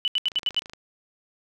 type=tone bursts; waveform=sine; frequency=2977 Hz; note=F#7; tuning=10 cents sharp; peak=-20 dBFS; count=6; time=0.05-0.593 s; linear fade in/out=0 ms; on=28 ms; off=75 ms
type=click train; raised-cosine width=0.2 ms; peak=-23 dBFS; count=13; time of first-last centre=0.28-0.735 s; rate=26.4 Hz
effects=none